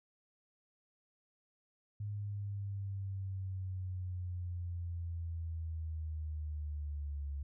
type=linear sweep; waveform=sine; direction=down; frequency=103.83 to 70.2 Hz; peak=-37 dBFS; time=2-7.43 s; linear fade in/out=5 ms; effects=none